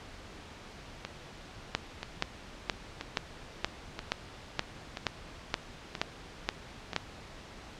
two click trains, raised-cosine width 0.2 ms, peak -18 / -9 dBFS, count 7 / 12, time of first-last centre 1.05-6.932 / 1.75-6.963 s, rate 1.02 / 2.11 Hz, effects pink hiss -48 dBFS RMS until 7.79 s + low-pass 5000 Hz 12 dB/octave

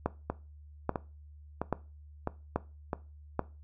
two click trains, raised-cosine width 1 ms, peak -14 / -17 dBFS, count 5 / 5, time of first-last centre 0.06-3.393 / 0.3-2.932 s, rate 1.2 / 1.52 Hz, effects noise-tail reverb RT60 0.3 s tail -18 dB re dry + added 74 Hz sine -49 dBFS peak until 3.63 s

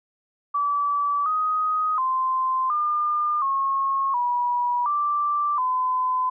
sine tone with pitch steps, 1153 / 1252 / 1039 / 1205 / 1088 / 971 / 1174 / 1017 Hz, D6 / D#6 / C6 / D6 / C#6 / B5 / D6 / C6, -32 / +10 / -12 / +44 / -33 / -30 / -1 / -50 cents, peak -20 dBFS, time 0.54-6.3 s, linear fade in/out 10 ms, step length 720 ms, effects none

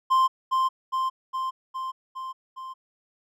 triangle tone with echo, 1046.5 Hz, C6, in tune, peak -15 dBFS, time 0.1-0.28 s, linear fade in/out 20 ms, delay 410 ms, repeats 6, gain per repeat -3 dB, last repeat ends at 2.74 s, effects none

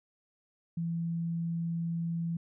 sine tone, 167.6 Hz, E3, 29 cents sharp, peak -30 dBFS, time 0.77-2.37 s, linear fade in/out 5 ms, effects none

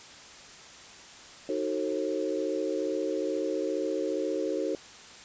sine chord, D# diminished seventh, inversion none, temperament just, 311.1 / 373.4 / 448 / 537.6 Hz, D#4 / F#4 / A4 / C5, 0 / +16 / +31 / +47 cents, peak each -33 dBFS, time 1.49-4.75 s, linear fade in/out 2 ms, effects white hiss -48 dBFS RMS until 5.24 s + resampled to 16000 Hz

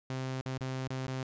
sawtooth tone with dropouts, 130.81 Hz, C3, in tune, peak -30 dBFS, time 0.1-1.23 s, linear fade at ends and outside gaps 2 ms, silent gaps 0.411-0.459 / 0.578-0.608 / 0.876-0.904 / 1.068-1.08 s, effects resampled to 16000 Hz

